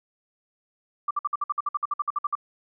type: tone bursts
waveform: sine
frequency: 1174.7 Hz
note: D6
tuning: in tune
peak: -22 dBFS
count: 16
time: 1.08-2.353 s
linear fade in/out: 5 ms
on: 28 ms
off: 55 ms
effects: none